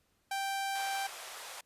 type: tone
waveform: sawtooth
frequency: 784 Hz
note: G5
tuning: in tune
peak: -29 dBFS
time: 0.31-1.07 s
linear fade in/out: 5 ms
type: band-pass noise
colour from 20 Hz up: pink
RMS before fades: -46 dBFS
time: 0.75-1.61 s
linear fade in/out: 5 ms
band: 590 to 13000 Hz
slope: 24 dB/octave
effects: pink hiss -74 dBFS RMS until 1.65 s + resampled to 32000 Hz